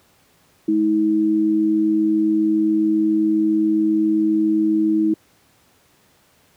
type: tone pair together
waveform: sine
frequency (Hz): 212.6 / 320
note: G#3 / D#4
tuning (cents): +41 / +49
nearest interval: perfect fifth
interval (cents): 708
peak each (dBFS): -23 / -15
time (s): 0.68-5.14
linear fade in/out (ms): 5
effects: pink hiss -57 dBFS RMS until 6.56 s + high-pass 80 Hz 12 dB/octave